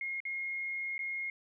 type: tone with dropouts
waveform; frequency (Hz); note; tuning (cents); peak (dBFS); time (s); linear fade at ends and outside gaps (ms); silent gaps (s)
sine; 2147; C7; +44; -34; 0.01-1.3; 2; 0.203-0.252 / 0.98-0.991
effects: none